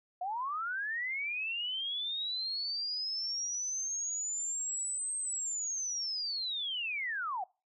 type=linear two-way sweep; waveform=sine; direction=up then down; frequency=698.5 to 8372 to 698.5 Hz; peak=-33 dBFS; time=0.21-7.44 s; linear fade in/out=5 ms; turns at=5.17 s; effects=noise-tail reverb RT60 0.3 s tail -24 dB re dry